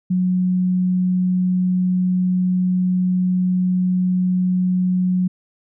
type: tone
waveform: sine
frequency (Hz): 182.7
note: F#3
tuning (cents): -22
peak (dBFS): -15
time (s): 0.1-5.28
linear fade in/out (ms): 10
effects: none